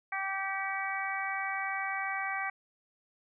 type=harmonic tone with a mistuned harmonic; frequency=388.6 Hz; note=G4; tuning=15 cents flat; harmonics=2 / 3 / 4 / 5 / 6; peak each=-37 / -39 / -39 / -37 / -38 dBFS; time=0.12-2.5 s; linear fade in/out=5 ms; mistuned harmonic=6; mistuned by=-41 cents; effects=none